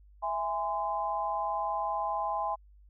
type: chord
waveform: sine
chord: E augmented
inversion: none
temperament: just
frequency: 659.3 / 824.1 / 1030.1 Hz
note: E5 / G#5 / B#5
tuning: 0 / -14 / -27 cents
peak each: -36 / -32 / -33 dBFS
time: 0.22-2.56 s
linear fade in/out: 20 ms
effects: added 50 Hz sine -54 dBFS peak until 2.89 s